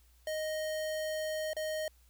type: tone with dropouts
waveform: square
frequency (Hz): 622.3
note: D#5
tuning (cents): 0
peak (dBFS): -34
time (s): 0.27-1.88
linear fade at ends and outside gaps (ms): 2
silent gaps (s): 1.533-1.566
effects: added 60 Hz sine -61 dBFS peak until 2.09 s + white hiss -69 dBFS RMS until 2.09 s